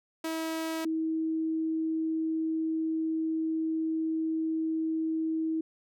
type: tone pair in turn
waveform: sawtooth / sine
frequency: 322.7 / 320.3 Hz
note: E4 / E4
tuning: -37 / -50 cents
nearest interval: unison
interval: 13 cents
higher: first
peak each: -27 dBFS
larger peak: neither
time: 0.24-0.85 / 0.85-5.61 s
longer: second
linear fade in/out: 5 ms
effects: none